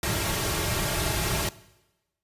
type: noise with comb filter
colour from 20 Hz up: pink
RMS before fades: -27 dBFS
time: 0.03-1.49 s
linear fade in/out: 2 ms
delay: 4 ms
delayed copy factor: -0.65
effects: noise-tail reverb RT60 1.0 s tail -19 dB re dry + resampled to 32000 Hz